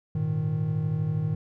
triangle chord, Ab suspended second, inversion none, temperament equal, 103.83 / 116.54 / 155.56 Hz, Ab2 / Bb2 / Eb3, 0 / 0 / 0 cents, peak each -30 / -29 / -24 dBFS, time 0.15-1.35 s, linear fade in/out 5 ms, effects none

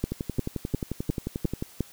two click trains, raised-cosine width 3 ms, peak -12 / -16 dBFS, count 6 / 18, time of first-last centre 0.04-1.807 / 0.12-1.624 s, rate 2.83 / 11.3 Hz, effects white hiss -51 dBFS RMS until 1.92 s

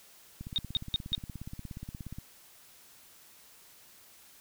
click train, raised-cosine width 5 ms, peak -28 dBFS, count 31, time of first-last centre 0.41-2.185 s, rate 16.9 Hz
sine tone bursts, 3702 Hz, A#7, 13 cents flat, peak -25 dBFS, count 4, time 0.56-1.15 s, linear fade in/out 0 ms, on 20 ms, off 170 ms
effects white hiss -57 dBFS RMS until 4.4 s

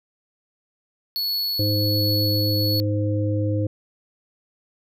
square tone with tremolo, 4400 Hz, C#8, 14 cents flat, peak -22 dBFS, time 1.16-2.8 s, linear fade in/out 0 ms, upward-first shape triangle, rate 1.3 Hz, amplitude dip 25%
harmonic tone, 103.83 Hz, G#2, in tune, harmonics 1 / 3 / 5, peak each -21 / -26 / -28 dBFS, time 1.59-3.67 s, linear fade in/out 5 ms
effects none

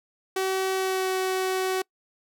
sawtooth tone with pitch glide, 380 to 375.6 Hz, F#4 to F#4, +46 to +26 cents, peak -20 dBFS, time 0.36-1.82 s, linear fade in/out 5 ms, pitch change -20 cents, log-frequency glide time 0.73-1.11 s, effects noise-tail reverb RT60 0.1 s tail -26 dB re dry

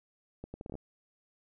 accelerating click train, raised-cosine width 2 ms, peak -28 dBFS, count 8, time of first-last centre 0.44-0.753 s, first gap 100 ms, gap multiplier 0.71, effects none

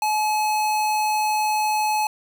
square tone, 854 Hz, G#5, 48 cents sharp, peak -20 dBFS, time 0.02-2.07 s, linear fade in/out 2 ms, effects none

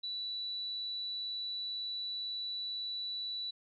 sine tone, 3951 Hz, B7, in tune, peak -36 dBFS, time 0.03-3.51 s, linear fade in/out 10 ms, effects none

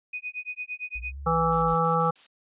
sine tone with tremolo, 2489 Hz, D#7, in tune, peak -29 dBFS, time 0.13-1.13 s, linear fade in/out 5 ms, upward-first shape sine, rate 8.8 Hz, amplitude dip 100%
sine linear two-way sweep, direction up then down, 55 to 70.9 to 55 Hz, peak -35 dBFS, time 0.95-1.75 s, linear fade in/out 10 ms, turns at 1.19 s
harmonic tone, 164.81 Hz, E3, in tune, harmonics 1 / 3 / 5 / 7 / 8, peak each -27 / -27 / -27 / -27 / -27 dBFS, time 1.26-2.11 s, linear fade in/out 10 ms
blue noise bursts, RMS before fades -45 dBFS, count 5, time 1.52-2.266 s, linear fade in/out 2 ms, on 110 ms, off 49 ms
effects resampled to 8000 Hz

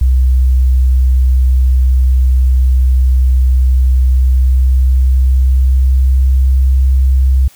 sine tone with pitch glide, 63.9 to 65.58 Hz, C2 to C2, -40 to +5 cents, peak -6 dBFS, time 0.01-7.48 s, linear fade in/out 5 ms, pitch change +45 cents, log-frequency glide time 4.01-6.77 s, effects white hiss -44 dBFS RMS until 7.55 s

